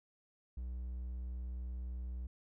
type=tone; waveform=triangle; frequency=61.7 Hz; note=B1; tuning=1 cent flat; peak=-37 dBFS; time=0.57-2.27 s; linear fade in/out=5 ms; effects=none